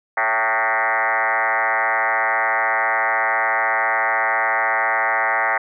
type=tone with frequency modulation; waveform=sine; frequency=1354 Hz; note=E6; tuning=46 cents sharp; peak=-16 dBFS; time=0.17-5.58 s; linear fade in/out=5 ms; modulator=114 Hz; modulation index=6.1; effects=none